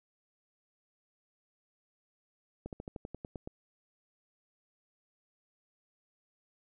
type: slowing click train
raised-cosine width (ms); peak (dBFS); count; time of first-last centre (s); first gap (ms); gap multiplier
2; -27; 10; 2.66-3.475; 68; 1.07
effects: none